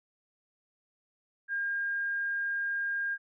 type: tone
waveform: sine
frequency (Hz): 1612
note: G6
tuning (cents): +48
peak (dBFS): -29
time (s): 1.48-3.18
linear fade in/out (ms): 50
effects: none